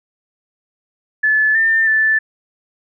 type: tone with pitch steps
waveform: sine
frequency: 1731 / 1798 / 1755 Hz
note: A6 / A6 / A6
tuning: -29 / +37 / -5 cents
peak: -11 dBFS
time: 1.23-2.19 s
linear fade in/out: 10 ms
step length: 320 ms
effects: none